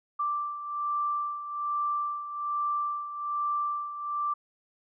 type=beating tone pair; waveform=sine; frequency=1174.7 / 1175.9 Hz; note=D6 / D6; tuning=0 / +2 cents; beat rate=1.2 Hz; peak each=-29 / -35 dBFS; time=0.19-4.34 s; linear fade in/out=10 ms; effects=none